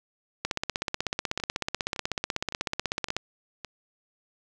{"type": "two click trains", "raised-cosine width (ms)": 0.2, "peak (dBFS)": [-10, -19], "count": [45, 5], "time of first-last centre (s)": [[0.45, 3.166], [1.4, 3.647]], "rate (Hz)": [16.2, 1.78], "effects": []}